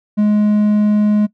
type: tone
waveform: triangle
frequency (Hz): 209.7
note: G#3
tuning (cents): +17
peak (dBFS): -8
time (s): 0.17-1.27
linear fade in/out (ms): 20
effects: noise-tail reverb RT60 0.1 s tail -20 dB re dry